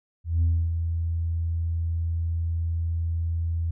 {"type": "tone with ADSR envelope", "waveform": "sine", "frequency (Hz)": 83.2, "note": "E2", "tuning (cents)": 17, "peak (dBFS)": -16, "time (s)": [0.24, 3.71], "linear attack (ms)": 180, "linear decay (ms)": 280, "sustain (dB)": -7, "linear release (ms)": 6, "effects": ["tanh soft clip ceiling -16 dBFS"]}